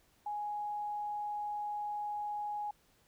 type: tone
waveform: sine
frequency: 832 Hz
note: G#5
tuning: 3 cents sharp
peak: -35 dBFS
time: 0.26-2.71 s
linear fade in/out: 5 ms
effects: pink hiss -69 dBFS RMS until 3.07 s